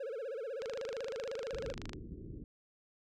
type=tone with vibrato; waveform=triangle; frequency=493.9 Hz; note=B4; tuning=in tune; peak=-36 dBFS; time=0-1.73 s; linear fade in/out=5 ms; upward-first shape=sine; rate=16 Hz; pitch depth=230 cents each way
type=click train; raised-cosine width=0.2 ms; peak=-26 dBFS; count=35; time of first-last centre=0.62-1.933 s; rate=25.9 Hz
type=low-pass noise; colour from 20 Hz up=pink; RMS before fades=-46 dBFS; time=1.53-2.44 s; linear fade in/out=2 ms; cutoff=410 Hz; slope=48 dB/octave
effects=none